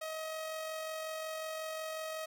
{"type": "tone with amplitude modulation", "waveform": "sawtooth", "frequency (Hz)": 633, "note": "D#5", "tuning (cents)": 30, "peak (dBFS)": -33, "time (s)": [0.01, 2.26], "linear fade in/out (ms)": 10, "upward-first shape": "sine", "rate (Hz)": 45.5, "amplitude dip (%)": 30, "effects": []}